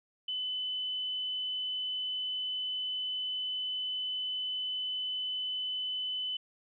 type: tone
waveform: sine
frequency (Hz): 3015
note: F#7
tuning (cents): +32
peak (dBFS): -32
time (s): 0.28-6.37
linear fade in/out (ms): 5
effects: none